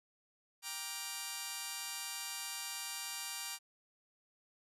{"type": "chord", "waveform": "5% pulse", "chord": "G minor seventh", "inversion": "none", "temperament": "just", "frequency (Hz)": [784, 940.8, 1176, 1411.2], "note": ["G5", "Bb5", "D6", "F6"], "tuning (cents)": [0, 16, 2, 18], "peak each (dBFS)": [-36, -34, -36, -39], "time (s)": [0.62, 3.59], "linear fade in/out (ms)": 50, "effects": ["resampled to 32000 Hz"]}